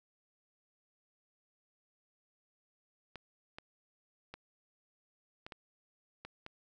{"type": "clicks", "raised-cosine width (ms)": 0.3, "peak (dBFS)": -29, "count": 7, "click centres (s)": [3.157, 3.585, 4.34, 5.465, 5.522, 6.25, 6.464], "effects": []}